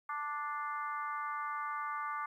harmonic tone with a mistuned harmonic, 293.7 Hz, D4, in tune, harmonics 3 / 4 / 5 / 6 / 7, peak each -43 / -37 / -45 / -50 / -49 dBFS, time 0.09-2.26 s, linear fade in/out 5 ms, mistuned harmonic 7, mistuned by +22 cents, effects 12-bit

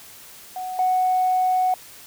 sine tone pair in turn, 740 / 740 Hz, F#5 / F#5, 0 / 0 cents, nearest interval unison, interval 0 cents, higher neither, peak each -27 / -16 dBFS, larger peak second, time 0.56-0.79 / 0.79-1.74 s, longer second, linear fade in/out 2 ms, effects tanh soft clip ceiling -12 dBFS + white hiss -44 dBFS RMS until 2.06 s

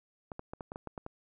clicks, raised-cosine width 1 ms, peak -26 dBFS, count 9, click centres 0.318 / 0.394 / 0.535 / 0.608 / 0.719 / 0.759 / 0.873 / 0.978 / 1.064 s, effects none

